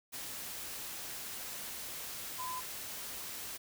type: tone in noise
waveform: sine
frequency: 1012 Hz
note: B5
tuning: 42 cents sharp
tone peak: -38 dBFS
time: 2.38-2.61 s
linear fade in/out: 20 ms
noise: white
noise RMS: -43 dBFS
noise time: 0.12-3.58 s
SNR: +2 dB
effects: none